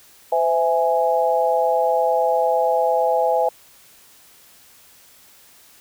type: chord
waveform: sine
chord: C augmented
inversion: none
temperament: equal with one note detuned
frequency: 510.4 / 659.3 / 830.6 Hz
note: C5 / E5 / G#5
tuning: -43 / 0 / 0 cents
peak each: -20 dBFS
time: 0.32-3.49 s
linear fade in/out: 5 ms
effects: white hiss -50 dBFS RMS until 5.8 s